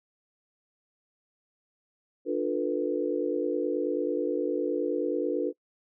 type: chord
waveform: sine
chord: B half-diminished seventh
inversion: first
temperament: just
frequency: 296.3 / 355.6 / 444.5 / 493.9 Hz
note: D4 / F4 / A4 / B4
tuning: +15 / +31 / +18 / 0 cents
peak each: -31 dBFS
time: 2.25-5.53 s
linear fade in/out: 50 ms
effects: noise-tail reverb RT60 0.1 s tail -24 dB re dry